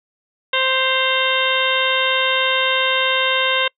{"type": "harmonic tone with a mistuned harmonic", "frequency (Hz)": 523.3, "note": "C5", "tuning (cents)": 0, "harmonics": [1, 2, 3, 4, 5, 6, 7], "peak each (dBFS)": [-23, -23, -23, -23, -23, -23, -23], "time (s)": [0.53, 3.68], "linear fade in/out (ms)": 5, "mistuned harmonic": 5, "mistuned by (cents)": 77, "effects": ["noise-tail reverb RT60 0.1 s tail -26 dB re dry"]}